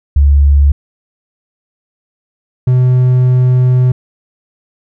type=tone pair in turn; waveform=sine / triangle; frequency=71 / 126.51 Hz; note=C#2 / B2; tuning=+42 / +42 cents; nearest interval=minor seventh; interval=1000 cents; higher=second; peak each=-4 dBFS; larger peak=neither; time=0.16-0.72 / 2.67-3.92 s; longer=second; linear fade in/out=5 ms; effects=none